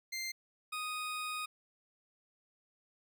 20% pulse tone pair in turn, 2093 / 1244.5 Hz, C7 / D#6, 0 / 0 cents, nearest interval major sixth, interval 900 cents, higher first, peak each -32 / -32 dBFS, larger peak neither, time 0.12-0.32 / 0.72-1.46 s, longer second, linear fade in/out 10 ms, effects none

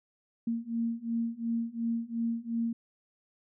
sine beating tone pair, 229.6 / 232.4 Hz, A#3 / A#3, -26 / -5 cents, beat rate 2.8 Hz, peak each -33 / -32 dBFS, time 0.47-2.73 s, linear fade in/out 5 ms, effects none

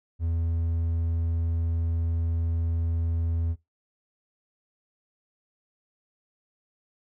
triangle tone, 83.1 Hz, E2, 15 cents sharp, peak -22 dBFS, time 0.19-3.56 s, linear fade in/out 50 ms, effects noise-tail reverb RT60 0.2 s tail -20 dB re dry

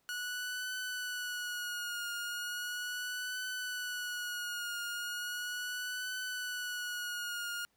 sawtooth tone with vibrato, 1462 Hz, F#6, 21 cents flat, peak -33 dBFS, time 0.09-7.65 s, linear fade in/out 0 ms, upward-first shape triangle, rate 0.37 Hz, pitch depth 51 cents each way, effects pink hiss -75 dBFS RMS until 7.76 s + high-pass 60 Hz 12 dB/octave

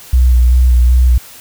sine tone with vibrato, 61.74 Hz, B1, in tune, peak -5 dBFS, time 0.13-1.18 s, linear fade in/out 5 ms, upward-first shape square, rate 2.6 Hz, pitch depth 26 cents each way, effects white hiss -36 dBFS RMS until 1.4 s

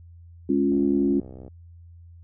sine chord, Db major, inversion second, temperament equal, 207.7 / 277.2 / 349.2 Hz, Ab3 / Db4 / F4, 0 / 0 / 0 cents, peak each -25 / -21 / -24 dBFS, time 0.49-1.2 s, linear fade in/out 5 ms
click train, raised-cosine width 2 ms, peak -29 dBFS, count 50, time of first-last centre 0.72-1.48 s, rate 64.5 Hz
effects added 85 Hz sine -44 dBFS peak until 2.23 s

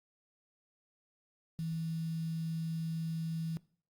sine tone with quantisation, 162.8 Hz, E3, 21 cents flat, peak -34 dBFS, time 1.59-3.57 s, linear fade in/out 0 ms, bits 9, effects noise-tail reverb RT60 0.5 s tail -21 dB re dry + Opus 48 kbps

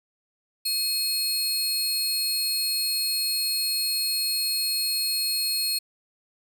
sawtooth tone pair together, 2542 / 4294 Hz, D#7 / C8, +36 / +44 cents, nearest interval major sixth, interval 908 cents, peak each -33 / -21 dBFS, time 0.65-5.79 s, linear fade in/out 10 ms, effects none

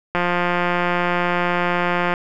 click train, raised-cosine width 0.5 ms, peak -5 dBFS, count 351, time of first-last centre 0.15-2.139 s, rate 176 Hz, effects none

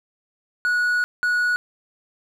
triangle tone bursts at uneven times, 1462 Hz, F#6, 21 cents flat, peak -16 dBFS, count 2, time 0.65-1.04 / 1.23-1.56 s, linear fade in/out 0 ms, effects none

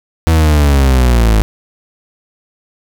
40% pulse linear sweep, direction down, 82.41 to 51.9 Hz, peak -6 dBFS, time 0.27-1.42 s, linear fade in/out 0 ms, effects none

